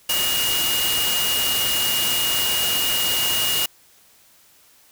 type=tone in noise; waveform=sine; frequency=2864 Hz; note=F7; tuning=43 cents sharp; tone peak=-22 dBFS; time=0.09-3.66 s; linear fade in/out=5 ms; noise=white; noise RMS=-23 dBFS; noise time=0.09-3.66 s; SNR=-2 dB; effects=white hiss -54 dBFS RMS until 4.91 s